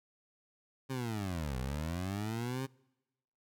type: linear two-way sweep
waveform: 20% pulse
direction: down then up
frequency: 135.8 to 61.5 to 135.8 Hz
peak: -30 dBFS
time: 0.89-2.67 s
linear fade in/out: 20 ms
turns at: 1.58 s
effects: noise-tail reverb RT60 1.0 s tail -26 dB re dry